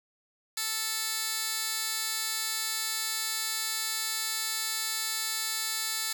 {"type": "tone with high-pass filter", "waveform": "15% pulse", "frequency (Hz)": 440, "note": "A4", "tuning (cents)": 0, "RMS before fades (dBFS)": -32, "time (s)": [0.57, 6.13], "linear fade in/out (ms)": 5, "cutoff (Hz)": 3500, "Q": 0.68, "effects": []}